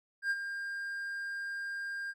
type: tone with ADSR envelope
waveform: triangle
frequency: 1603 Hz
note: G6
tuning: 38 cents sharp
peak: -25 dBFS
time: 0.22-2.14 s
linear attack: 85 ms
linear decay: 42 ms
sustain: -9 dB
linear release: 43 ms
effects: none